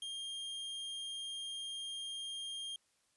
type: tone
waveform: 45% pulse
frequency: 3211 Hz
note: G7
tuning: 41 cents sharp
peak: -40 dBFS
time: 0.02-2.76 s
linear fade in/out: 2 ms
effects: white hiss -75 dBFS RMS until 3.16 s + resampled to 24000 Hz